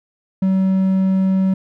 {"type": "tone", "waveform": "triangle", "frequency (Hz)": 190.1, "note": "F#3", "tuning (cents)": 47, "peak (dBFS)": -11, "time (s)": [0.42, 1.54], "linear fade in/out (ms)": 5, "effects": []}